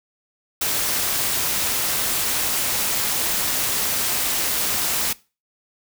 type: noise with amplitude modulation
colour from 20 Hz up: white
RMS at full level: -20 dBFS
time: 0.61-5.13 s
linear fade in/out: 5 ms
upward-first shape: sine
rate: 245 Hz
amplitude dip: 50%
effects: noise-tail reverb RT60 0.3 s tail -20 dB re dry